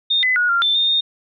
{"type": "tone with pitch steps", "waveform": "sine", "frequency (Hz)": [3660, 2016, 1452, 1387, 3547, 3646, 3671], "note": ["A#7", "B6", "F#6", "F6", "A7", "A#7", "A#7"], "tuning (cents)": [-32, 35, -33, -12, 13, -39, -27], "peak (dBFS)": -14, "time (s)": [0.1, 1.01], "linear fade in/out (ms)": 10, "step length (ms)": 130, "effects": []}